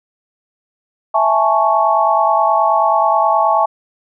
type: chord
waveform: sine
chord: A major seventh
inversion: second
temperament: equal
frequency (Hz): 659.3 / 830.6 / 880 / 1108.7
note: E5 / G#5 / A5 / C#6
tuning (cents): 0 / 0 / 0 / 0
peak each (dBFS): -16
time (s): 1.14-3.66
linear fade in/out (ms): 10
effects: none